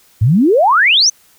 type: exponential sweep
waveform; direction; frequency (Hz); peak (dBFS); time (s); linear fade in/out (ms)
sine; up; 97 to 6410; -7; 0.21-1.1; 10
effects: white hiss -50 dBFS RMS until 1.38 s